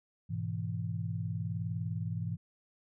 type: chord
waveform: sine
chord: E major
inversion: first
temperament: equal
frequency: 103.83 / 123.47 / 164.81 Hz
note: G#2 / B2 / E3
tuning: 0 / 0 / 0 cents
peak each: -36 / -39 / -37 dBFS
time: 0.29-2.37 s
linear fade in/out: 20 ms
effects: none